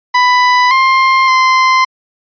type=tone with pitch steps; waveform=30% pulse; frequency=993 / 1056 / 1039 Hz; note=B5 / C6 / C6; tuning=+9 / +16 / -12 cents; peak=-4 dBFS; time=0.14-1.85 s; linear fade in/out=10 ms; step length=570 ms; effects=resampled to 11025 Hz